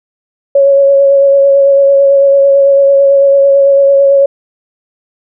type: tone with vibrato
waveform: sine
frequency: 554.4 Hz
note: C#5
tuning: in tune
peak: -3 dBFS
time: 0.55-4.26 s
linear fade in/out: 5 ms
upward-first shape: sine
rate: 9 Hz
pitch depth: 16 cents each way
effects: none